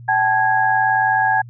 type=tone cluster; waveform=sine; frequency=767 / 866 / 1651 Hz; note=G5 / A5 / G#6; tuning=-38 / -28 / -11 cents; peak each=-18 dBFS; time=0.08-1.42 s; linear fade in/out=10 ms; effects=added 119 Hz sine -35 dBFS peak until 1.49 s